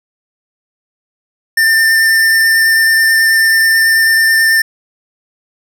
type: tone with vibrato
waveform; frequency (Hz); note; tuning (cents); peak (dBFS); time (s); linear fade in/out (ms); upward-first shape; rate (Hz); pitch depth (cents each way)
square; 1795; A6; +34; -8; 1.57-4.62; 5; sine; 9.2; 10
effects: none